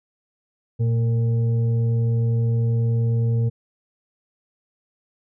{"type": "tone with frequency modulation", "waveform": "sine", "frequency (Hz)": 116.54, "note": "A#2", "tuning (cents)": 0, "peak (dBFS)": -17, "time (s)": [0.79, 3.5], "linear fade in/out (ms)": 20, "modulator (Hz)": 343, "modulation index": 0.35, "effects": []}